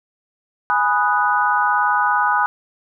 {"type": "chord", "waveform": "sine", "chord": "G# minor seventh", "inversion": "none", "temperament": "equal", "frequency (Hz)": [830.6, 987.8, 1244.5, 1480], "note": ["G#5", "B5", "D#6", "F#6"], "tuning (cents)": [0, 0, 0, 0], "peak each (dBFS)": -20, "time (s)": [0.7, 2.46], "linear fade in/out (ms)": 0, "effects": []}